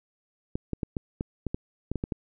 clicks, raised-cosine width 3 ms, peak -16 dBFS, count 11, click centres 0.555 / 0.733 / 0.832 / 0.968 / 1.209 / 1.467 / 1.545 / 1.916 / 1.957 / 2.039 / 2.122 s, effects none

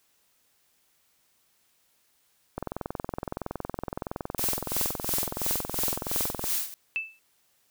click train, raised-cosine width 1 ms, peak -17 dBFS, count 84, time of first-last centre 2.58-6.44 s, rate 21.5 Hz
blue noise with tremolo, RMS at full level -27 dBFS, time 4.38-6.74 s, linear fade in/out 0 ms, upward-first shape sine, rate 2.9 Hz, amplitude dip 85%
sine tone with exponential decay, 2637 Hz, E7, in tune, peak -23 dBFS, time 6.96-7.19 s, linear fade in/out 0 ms, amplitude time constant 50 ms
effects white hiss -68 dBFS RMS until 7.7 s

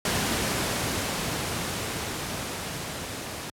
pink noise with level ramp, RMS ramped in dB -25 to -35 dBFS, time 0.05-3.5 s, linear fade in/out 2 ms, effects high-pass 80 Hz 12 dB/octave + low-pass 12000 Hz 12 dB/octave

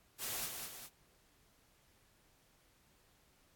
white noise with echo, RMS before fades -40 dBFS, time 0.18-0.5 s, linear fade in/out 50 ms, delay 200 ms, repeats 2, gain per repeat -5 dB, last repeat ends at 0.9 s, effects pink hiss -70 dBFS RMS until 3.55 s + AAC 64 kbps

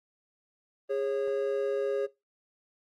triangle tone pair together, 410 / 547.3 Hz, G#4 / C#5, -22 / -22 cents, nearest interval perfect fourth, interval 500 cents, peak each -28 dBFS, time 0.89-2.07 s, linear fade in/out 20 ms, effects noise-tail reverb RT60 0.2 s tail -19 dB re dry + Opus 32 kbps

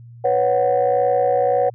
sine chord, B suspended second, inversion none, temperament just, 493.9 / 555.6 / 740.8 Hz, B4 / C#5 / F#5, 0 / +4 / +2 cents, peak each -18 dBFS, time 0.24-1.7 s, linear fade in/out 10 ms, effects tanh soft clip ceiling -8 dBFS + added 118 Hz sine -38 dBFS peak until 1.74 s

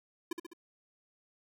square tone with echo, 339.5 Hz, F4, 49 cents flat, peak -33 dBFS, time 0.31-0.33 s, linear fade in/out 5 ms, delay 68 ms, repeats 3, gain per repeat -5 dB, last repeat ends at 0.534 s, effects none

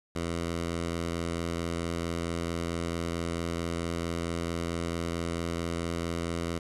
10% pulse tone, 84.5 Hz, E2, 43 cents sharp, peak -22 dBFS, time 0.15-6.59 s, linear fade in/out 10 ms, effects resampled to 24000 Hz + 9-bit

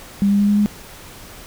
sine tone with pitch steps, 200 / 201.9 / 203.7 / 205.6 / 207.5 Hz, G3 / G#3 / G#3 / G#3 / G#3, +35 / -49 / -33 / -17 / -1 cents, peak -12 dBFS, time 0.22-0.66 s, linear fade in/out 0 ms, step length 88 ms, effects pink hiss -39 dBFS RMS until 1.46 s

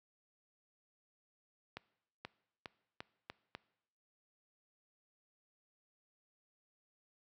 accelerating click train, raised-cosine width 0.3 ms, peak -27 dBFS, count 6, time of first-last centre 1.77-3.55 s, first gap 480 ms, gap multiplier 0.85, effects noise-tail reverb RT60 0.8 s tail -21 dB re dry + high-pass 80 Hz 12 dB/octave

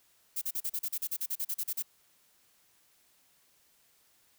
violet noise bursts, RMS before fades -33 dBFS, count 16, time 0.36-1.826 s, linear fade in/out 10 ms, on 56 ms, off 38 ms, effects white hiss -67 dBFS RMS until 4.38 s

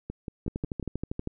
two click trains, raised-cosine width 3 ms, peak -18 / -21 dBFS, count 11 / 5, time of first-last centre 0.48-1.274 / 0.1-0.827 s, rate 12.6 / 5.5 Hz, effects none

